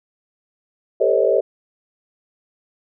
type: tone cluster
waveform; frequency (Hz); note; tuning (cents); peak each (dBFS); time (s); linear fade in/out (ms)
sine; 397.2 / 448.9 / 517 / 561 / 634; G4 / A4 / C5 / C#5 / D#5; +23 / +35 / -21 / +21 / +32; -20; 1-1.41; 10
effects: none